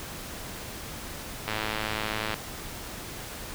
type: click train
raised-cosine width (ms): 0.3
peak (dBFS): -13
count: 94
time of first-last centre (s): 1.48-2.341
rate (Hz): 108
effects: pink hiss -39 dBFS RMS until 3.54 s